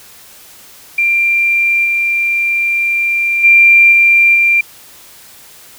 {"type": "tone with level steps", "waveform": "sine", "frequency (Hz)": 2375, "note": "D7", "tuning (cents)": 19, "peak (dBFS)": [-9, -11, -3, -5, -7], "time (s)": [0.98, 4.61], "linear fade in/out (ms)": 5, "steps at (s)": [1.84, 3.43, 3.91, 4.34], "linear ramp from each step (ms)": 20, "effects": ["white hiss -39 dBFS RMS until 5.78 s"]}